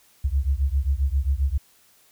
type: beating tone pair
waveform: sine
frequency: 65.41 / 72.91 Hz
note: C2 / D2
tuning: 0 / -12 cents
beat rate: 7.5 Hz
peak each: -22 / -23 dBFS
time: 0.24-1.58 s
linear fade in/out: 10 ms
effects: white hiss -58 dBFS RMS until 2.11 s